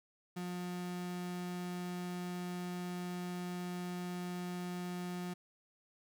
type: tone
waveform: 35% pulse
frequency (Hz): 178.4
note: F3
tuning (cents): +37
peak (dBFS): -37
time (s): 0.36-5.34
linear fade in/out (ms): 10
effects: none